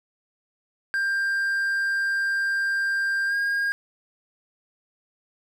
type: tone with pitch glide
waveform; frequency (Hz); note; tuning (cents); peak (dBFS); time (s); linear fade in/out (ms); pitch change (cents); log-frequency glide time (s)
triangle; 1590 to 1622.5; G6 to G#6; +24 to -41; -20; 0.94-3.72; 0; +35; 3.27-3.34
effects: none